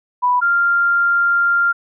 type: tone pair in turn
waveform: sine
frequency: 987.8 / 1393.1 Hz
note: B5 / F6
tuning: 0 / -5 cents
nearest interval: tritone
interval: 595 cents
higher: second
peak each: -12 / -12 dBFS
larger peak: neither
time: 0.22-0.41 / 0.41-1.73 s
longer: second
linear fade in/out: 20 ms
effects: none